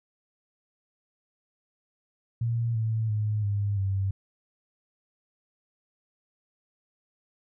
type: tone with pitch steps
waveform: sine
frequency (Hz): 116.54 / 111.34 / 106.37 / 101.63 / 97.1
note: A#2 / A2 / G#2 / G#2 / G2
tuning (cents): 0 / +21 / +42 / -37 / -16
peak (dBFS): -24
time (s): 2.41-4.11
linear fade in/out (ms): 5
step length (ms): 340
effects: none